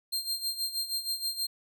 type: tone with tremolo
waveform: sawtooth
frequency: 4186 Hz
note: C8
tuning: in tune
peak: -25 dBFS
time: 0.12-1.47 s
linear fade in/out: 10 ms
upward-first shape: sine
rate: 6.3 Hz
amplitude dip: 75%
effects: none